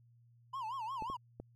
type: tone with vibrato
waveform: triangle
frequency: 972 Hz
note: B5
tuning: 28 cents flat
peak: -36 dBFS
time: 0.53-1.17 s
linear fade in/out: 10 ms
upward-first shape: sine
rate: 5.6 Hz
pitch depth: 210 cents each way
type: clicks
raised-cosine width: 2 ms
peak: -31 dBFS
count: 3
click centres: 1.023 / 1.1 / 1.4 s
effects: added 118 Hz sine -62 dBFS peak until 1.55 s